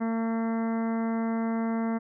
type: harmonic tone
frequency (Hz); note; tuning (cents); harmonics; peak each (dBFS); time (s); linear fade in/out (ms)
226.8; A#3; -47; 1 / 2 / 3 / 4 / 5 / 6 / 7 / 8 / 9; -26 / -37 / -37 / -40 / -43 / -45 / -48 / -50 / -48; 0-1.99; 20
effects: none